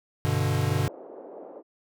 square chord, G major, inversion none, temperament equal, 98 / 123.47 / 146.83 Hz, G2 / B2 / D3, 0 / 0 / 0 cents, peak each -28 dBFS, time 0.25-0.88 s, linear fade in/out 0 ms
white band-pass noise, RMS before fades -43 dBFS, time 0.64-1.63 s, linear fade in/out 50 ms, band 320 to 610 Hz, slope 24 dB/octave
effects none

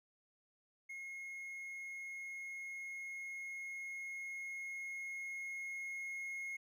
triangle tone with level ramp, 2158 Hz, C#7, 47 cents flat, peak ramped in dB -43 to -39 dBFS, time 0.89-6.57 s, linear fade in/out 10 ms, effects none

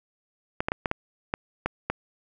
clicks, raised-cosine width 0.5 ms, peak -10 dBFS, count 8, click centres 0.605 / 0.685 / 0.719 / 0.858 / 0.914 / 1.339 / 1.66 / 1.9 s, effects none

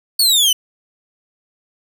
sawtooth exponential sweep, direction down, 4517 to 2960 Hz, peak -8 dBFS, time 0.19-0.53 s, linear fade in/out 5 ms, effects none

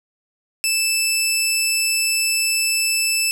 15% pulse tone, 2637 Hz, E7, in tune, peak -10 dBFS, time 0.64-3.31 s, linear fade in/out 0 ms, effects none

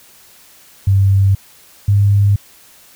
sine tone pair in turn, 97.7 / 100.97 Hz, G2 / G#2, -5 / -48 cents, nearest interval minor second, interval 57 cents, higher second, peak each -8 dBFS, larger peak neither, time 0.87-1.35 / 1.88-2.36 s, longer neither, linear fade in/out 5 ms, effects white hiss -45 dBFS RMS until 2.95 s

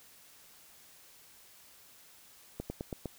slowing click train, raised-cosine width 2 ms, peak -23 dBFS, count 5, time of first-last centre 2.6-3.057 s, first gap 100 ms, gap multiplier 1.09, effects white hiss -58 dBFS RMS until 3.18 s

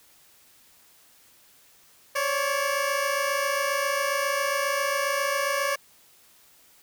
15% pulse tone pair together, 546 / 573.4 Hz, C#5 / D5, -26 / -42 cents, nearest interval minor second, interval 84 cents, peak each -21 / -20 dBFS, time 2.15-5.76 s, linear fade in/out 10 ms, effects white hiss -57 dBFS RMS until 6.82 s

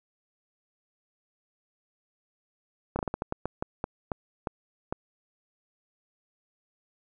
slowing click train, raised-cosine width 1 ms, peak -15 dBFS, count 13, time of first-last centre 2.96-4.925 s, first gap 30 ms, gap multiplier 1.28, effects none

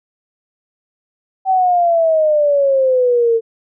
sine exponential sweep, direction down, 770 to 449.8 Hz, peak -10 dBFS, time 1.45-3.41 s, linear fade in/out 50 ms, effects none

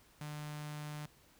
sawtooth tone with notch filter, 150 Hz, D3, 37 cents sharp, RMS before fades -44 dBFS, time 0.21-1.06 s, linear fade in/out 2 ms, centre 390 Hz, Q 0.91, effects pink hiss -65 dBFS RMS until 1.39 s

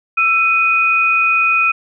sine tone pair together, 1332.3 / 2489 Hz, E6 / D#7, +18 / 0 cents, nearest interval major seventh, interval 1082 cents, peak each -16 / -12 dBFS, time 0.17-1.72 s, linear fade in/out 10 ms, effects none

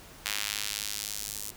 square tone with high-pass filter sweep, 51.91 Hz, G#1, in tune, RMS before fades -35 dBFS, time 0.25-1.51 s, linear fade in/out 10 ms, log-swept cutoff 2300 to 7700 Hz, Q 0.87, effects pink hiss -50 dBFS RMS until 1.56 s

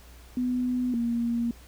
sine tone pair in turn, 249.5 / 235 Hz, B3 / A#3, +18 / +14 cents, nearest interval minor second, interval 104 cents, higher first, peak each -24 dBFS, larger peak neither, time 0.37-0.94 / 0.94-1.51 s, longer neither, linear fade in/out 2 ms, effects added 60 Hz sine -48 dBFS peak until 1.67 s + pink hiss -54 dBFS RMS until 1.67 s

